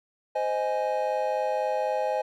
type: chord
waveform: triangle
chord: Ab major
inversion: first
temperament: just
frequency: 519.1 / 623 / 830.6 Hz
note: C5 / Eb5 / Ab5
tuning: -14 / +2 / 0 cents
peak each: -27 dBFS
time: 0.35-2.22 s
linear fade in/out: 10 ms
effects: none